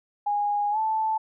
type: tone with pitch glide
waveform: sine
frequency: 823 to 877 Hz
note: G#5 to A5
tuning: -16 to -6 cents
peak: -22 dBFS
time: 0.26-1.18 s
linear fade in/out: 10 ms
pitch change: +110 cents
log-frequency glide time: 0.71-0.78 s
effects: none